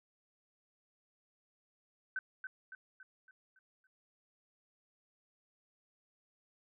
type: tone with echo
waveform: sine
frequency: 1526 Hz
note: G6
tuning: 47 cents flat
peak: -34 dBFS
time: 2.16-2.19 s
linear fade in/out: 2 ms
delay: 280 ms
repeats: 6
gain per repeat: -6 dB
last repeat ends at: 3.87 s
effects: none